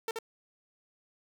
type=tone with echo; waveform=sawtooth; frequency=451.7 Hz; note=A4; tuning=45 cents sharp; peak=-27 dBFS; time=0.08-0.11 s; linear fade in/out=2 ms; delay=78 ms; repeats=1; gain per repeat=-3 dB; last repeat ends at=0.188 s; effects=none